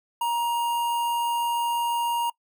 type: tone with notch filter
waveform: square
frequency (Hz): 943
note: A#5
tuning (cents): +20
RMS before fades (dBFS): -25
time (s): 0.21-2.3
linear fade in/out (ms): 5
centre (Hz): 5100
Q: 0.8
effects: noise-tail reverb RT60 0.1 s tail -23 dB re dry